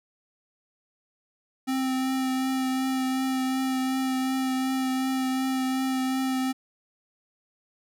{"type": "tone with vibrato", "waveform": "square", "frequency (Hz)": 261.6, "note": "C4", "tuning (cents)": 0, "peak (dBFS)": -25, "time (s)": [1.67, 6.53], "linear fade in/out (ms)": 20, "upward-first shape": "triangle", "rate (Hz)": 2.7, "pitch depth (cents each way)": 16, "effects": []}